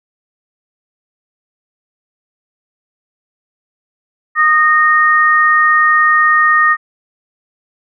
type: tone pair together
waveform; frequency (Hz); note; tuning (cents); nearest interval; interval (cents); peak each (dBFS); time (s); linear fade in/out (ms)
sine; 1233.8 / 1850; D#6 / A#6; -15 / -14; perfect fifth; 701; -10; 4.35-6.77; 50
effects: none